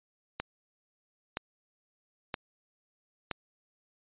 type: click train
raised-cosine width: 0.3 ms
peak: -16 dBFS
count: 4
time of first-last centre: 0.4-3.313 s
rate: 1.03 Hz
effects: resampled to 8000 Hz